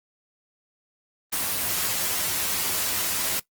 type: noise with comb filter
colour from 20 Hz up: white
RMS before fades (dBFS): -26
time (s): 1.32-3.4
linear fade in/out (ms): 10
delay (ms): 11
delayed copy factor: +0.55
effects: noise-tail reverb RT60 0.1 s tail -18 dB re dry + Opus 24 kbps